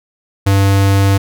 square tone, 98.3 Hz, G2, 5 cents sharp, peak -9 dBFS, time 0.46-1.18 s, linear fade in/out 10 ms, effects none

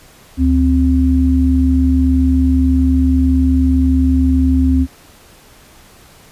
sine tone pair together, 73.26 / 261.6 Hz, D2 / C4, -4 / 0 cents, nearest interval octave + minor seventh, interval 2204 cents, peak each -12 dBFS, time 0.37-4.87 s, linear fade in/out 50 ms, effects pink hiss -44 dBFS RMS until 6.31 s + resampled to 32000 Hz

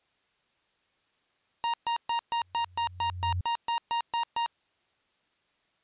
45% pulse tone bursts, 935 Hz, A#5, 5 cents sharp, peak -26 dBFS, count 13, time 1.64-4.461 s, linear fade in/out 0 ms, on 97 ms, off 130 ms
sine tone with exponential growth, 89.8 Hz, F2, 49 cents sharp, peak -26 dBFS, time 2.35-3.41 s, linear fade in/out 5 ms, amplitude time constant 230 ms
effects white hiss -71 dBFS RMS until 5.83 s + resampled to 8000 Hz

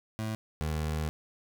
25% pulse tone pair in turn, 109.5 / 77.43 Hz, A2 / D#2, -8 / -8 cents, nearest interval tritone, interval 600 cents, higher first, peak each -28 / -26 dBFS, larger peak second, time 0.19-0.35 / 0.61-1.09 s, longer second, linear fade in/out 0 ms, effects none

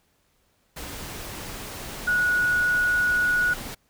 sine tone in noise, 1460 Hz, F#6, 24 cents flat, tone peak -19 dBFS, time 2.07-3.54 s, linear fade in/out 10 ms, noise pink, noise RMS -36 dBFS, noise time 0.76-3.75 s, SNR +14 dB, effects pink hiss -67 dBFS RMS until 3.89 s

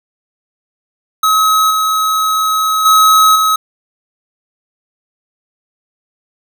square tone with level steps, 1279 Hz, D#6, 47 cents sharp, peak -9 / -12 / -6 / -10 dBFS, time 1.23-3.56 s, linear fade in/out 5 ms, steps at 1.7 / 2.85 / 3.35 s, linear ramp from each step 10 ms, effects 8-bit

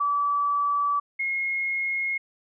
sine tone pair in turn, 1152 / 2156 Hz, D6 / C#7, -34 / -49 cents, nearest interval major seventh, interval 1085 cents, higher second, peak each -21 / -24 dBFS, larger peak first, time 0-1 / 1.19-2.18 s, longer first, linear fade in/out 10 ms, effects none

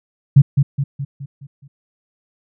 sine tone with echo, 139 Hz, C#3, 5 cents sharp, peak -3 dBFS, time 0.36-0.42 s, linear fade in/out 10 ms, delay 210 ms, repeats 6, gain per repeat -6 dB, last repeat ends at 1.68 s, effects none

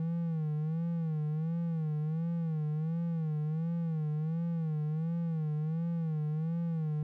triangle tone with vibrato, 160 Hz, D#3, 49 cents sharp, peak -28 dBFS, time 0-7.03 s, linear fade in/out 2 ms, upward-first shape sine, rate 1.4 Hz, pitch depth 100 cents each way, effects none

